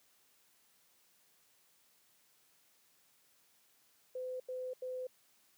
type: tone bursts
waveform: sine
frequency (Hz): 509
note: C5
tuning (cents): -48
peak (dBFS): -38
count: 3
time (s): 4.15-5.07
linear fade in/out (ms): 5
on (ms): 250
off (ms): 85
effects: white hiss -70 dBFS RMS until 5.57 s + high-pass 100 Hz 12 dB/octave